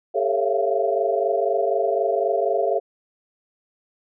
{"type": "tone cluster", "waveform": "sine", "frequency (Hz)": [401.1, 448, 549, 666, 690], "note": ["G4", "A4", "C#5", "E5", "F5"], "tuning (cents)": [40, 31, -17, 18, -21], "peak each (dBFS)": -25, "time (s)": [0.14, 2.8], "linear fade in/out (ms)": 20, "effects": []}